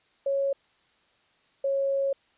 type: tone pair in turn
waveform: sine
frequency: 552 / 549.1 Hz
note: C#5 / C#5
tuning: -7 / -17 cents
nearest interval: unison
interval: 10 cents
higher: first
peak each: -23 dBFS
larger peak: neither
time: 0.26-0.53 / 1.64-2.13 s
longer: second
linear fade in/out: 5 ms
effects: white hiss -65 dBFS RMS until 2.37 s + resampled to 8000 Hz